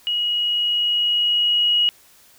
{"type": "tone with level ramp", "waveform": "sine", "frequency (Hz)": 2900, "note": "F#7", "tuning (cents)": -35, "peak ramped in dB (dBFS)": [-19, -14], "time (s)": [0.07, 1.89], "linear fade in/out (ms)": 0, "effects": ["white hiss -52 dBFS RMS until 2.38 s"]}